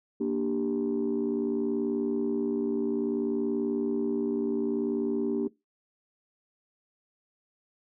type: chord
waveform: sine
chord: G minor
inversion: first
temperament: equal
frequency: 233.1 / 293.7 / 392 Hz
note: Bb3 / D4 / G4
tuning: 0 / 0 / 0 cents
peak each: -29 dBFS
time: 0.2-5.48 s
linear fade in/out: 10 ms
effects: noise-tail reverb RT60 0.2 s tail -20 dB re dry + tanh soft clip ceiling -20 dBFS